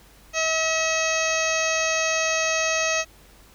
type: harmonic tone with a mistuned harmonic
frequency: 642 Hz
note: E5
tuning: 46 cents flat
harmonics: 1 / 2 / 3 / 4 / 5 / 6 / 7 / 8 / 9 / 10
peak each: -26 / -30 / -29 / -26 / -36 / -36 / -36 / -38 / -34 / -28 dBFS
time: 0.33-3.05 s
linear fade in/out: 50 ms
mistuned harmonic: 8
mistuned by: +22 cents
effects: added 49 Hz sine -53 dBFS peak until 3.54 s + pink hiss -53 dBFS RMS until 3.54 s